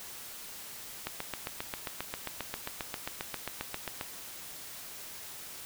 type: click train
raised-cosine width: 0.3 ms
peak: -18 dBFS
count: 23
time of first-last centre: 1.07-4.011 s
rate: 7.48 Hz
effects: white hiss -45 dBFS RMS until 5.65 s

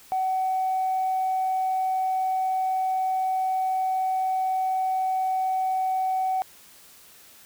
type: tone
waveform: sine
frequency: 754 Hz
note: F#5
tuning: 32 cents sharp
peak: -21 dBFS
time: 0.12-6.42 s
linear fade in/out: 0 ms
effects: tanh soft clip ceiling -18 dBFS + white hiss -51 dBFS RMS until 7.45 s

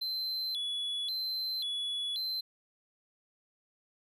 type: tone with vibrato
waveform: triangle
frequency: 3729 Hz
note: A#7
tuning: in tune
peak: -31 dBFS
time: 0.01-2.41 s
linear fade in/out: 10 ms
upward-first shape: square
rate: 0.93 Hz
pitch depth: 160 cents each way
effects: none

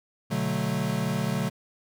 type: chord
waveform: square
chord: B minor seventh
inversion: none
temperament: equal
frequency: 123.47 / 146.83 / 185 / 220 Hz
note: B2 / D3 / F#3 / A3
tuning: 0 / 0 / 0 / 0 cents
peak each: -33 / -31 / -31 / -32 dBFS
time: 0.3-1.5 s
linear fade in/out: 20 ms
effects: none

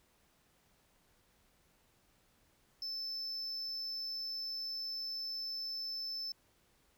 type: tone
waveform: sine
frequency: 5274 Hz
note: E8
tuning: in tune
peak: -35 dBFS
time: 2.82-6.32 s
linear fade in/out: 2 ms
effects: tanh soft clip ceiling -37 dBFS + pink hiss -71 dBFS RMS until 6.97 s

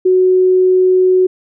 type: tone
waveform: sine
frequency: 370 Hz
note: F#4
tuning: in tune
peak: -7 dBFS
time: 0.05-1.27 s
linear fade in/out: 10 ms
effects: none

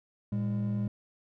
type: tone pair together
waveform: triangle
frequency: 113.72 / 203 Hz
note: A#2 / G#3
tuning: -42 / -39 cents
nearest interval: minor seventh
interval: 1003 cents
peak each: -28 dBFS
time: 0.32-0.88 s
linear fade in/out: 5 ms
effects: tanh soft clip ceiling -22 dBFS

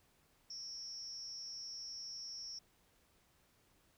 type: tone with amplitude modulation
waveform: sine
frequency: 5460 Hz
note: F8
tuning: 40 cents flat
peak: -40 dBFS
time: 0.5-2.59 s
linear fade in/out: 5 ms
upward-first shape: sine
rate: 232 Hz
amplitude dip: 100%
effects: pink hiss -72 dBFS RMS until 3.97 s

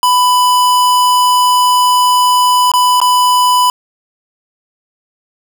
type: tone with dropouts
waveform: square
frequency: 995 Hz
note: B5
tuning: 13 cents sharp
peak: -8 dBFS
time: 0.03-3.7 s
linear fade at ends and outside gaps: 1 ms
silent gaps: 2.717-2.737 / 3.002-3.015 s
effects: none

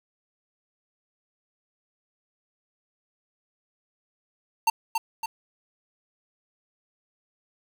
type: tone with echo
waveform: square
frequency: 907 Hz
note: A#5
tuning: 48 cents flat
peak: -18 dBFS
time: 4.67-4.7 s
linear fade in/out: 5 ms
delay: 280 ms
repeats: 2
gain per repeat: -5 dB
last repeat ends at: 5.26 s
effects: 8-bit

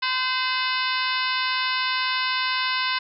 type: harmonic tone with a mistuned harmonic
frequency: 514 Hz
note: C5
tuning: 31 cents flat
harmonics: 2 / 3 / 4 / 5 / 6 / 7 / 8 / 9 / 10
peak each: -27 / -29 / -30 / -31 / -32 / -32 / -33 / -34 / -34 dBFS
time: 0.02-2.99 s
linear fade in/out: 10 ms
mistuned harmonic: 6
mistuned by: -70 cents
effects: none

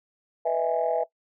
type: chord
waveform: sine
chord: E major seventh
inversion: second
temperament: just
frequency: 494.4 / 618.1 / 659.3 / 824.1 Hz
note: B4 / D#5 / E5 / G#5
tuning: +2 / -12 / 0 / -14 cents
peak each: -27 / -30 / -24 / -29 dBFS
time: 0.45-1.04 s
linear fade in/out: 10 ms
effects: noise-tail reverb RT60 0.1 s tail -18 dB re dry + tanh soft clip ceiling -13 dBFS

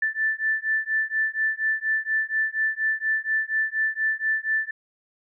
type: beating tone pair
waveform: sine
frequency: 1760 / 1764.2 Hz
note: A6 / A6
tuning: 0 / +4 cents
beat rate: 4.2 Hz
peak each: -25 dBFS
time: 0.02-4.71 s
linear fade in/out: 5 ms
effects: none

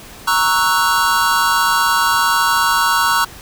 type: chord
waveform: square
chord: F# dominant seventh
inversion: first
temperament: equal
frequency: 932.3 / 1108.7 / 1318.5 / 1480 Hz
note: A#5 / C#6 / E6 / F#6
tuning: 0 / 0 / 0 / 0 cents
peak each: -19 dBFS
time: 0.27-3.25 s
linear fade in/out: 10 ms
effects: pink hiss -37 dBFS RMS until 3.41 s

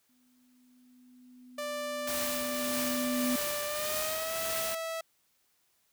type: tone with exponential growth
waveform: sine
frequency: 250.1 Hz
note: B3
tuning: 22 cents sharp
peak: -27 dBFS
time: 0.09-3.36 s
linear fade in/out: 5 ms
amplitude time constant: 710 ms
type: tone with pitch glide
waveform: sawtooth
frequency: 589 to 653.5 Hz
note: D5 to E5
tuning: +5 to -15 cents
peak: -30 dBFS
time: 1.58-5.01 s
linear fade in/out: 5 ms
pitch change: +180 cents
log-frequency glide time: 3.65-4.36 s
type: noise with tremolo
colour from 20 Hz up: white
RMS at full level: -34 dBFS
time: 2.07-4.75 s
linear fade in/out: 5 ms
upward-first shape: triangle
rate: 1.7 Hz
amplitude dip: 50%
effects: white hiss -72 dBFS RMS until 5.92 s

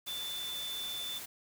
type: tone in noise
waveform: sine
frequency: 3520 Hz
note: A7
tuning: in tune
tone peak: -37 dBFS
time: 0.07-1.19 s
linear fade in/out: 10 ms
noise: white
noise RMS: -44 dBFS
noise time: 0.06-1.26 s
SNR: +4 dB
effects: none

